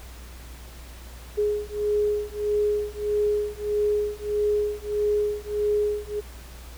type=beating tone pair; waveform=sine; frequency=416.5 / 418.1 Hz; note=G#4 / G#4; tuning=+5 / +12 cents; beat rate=1.6 Hz; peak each=-25 dBFS; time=1.37-6.21 s; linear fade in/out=20 ms; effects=added 60 Hz sine -40 dBFS peak until 6.77 s + pink hiss -47 dBFS RMS until 6.77 s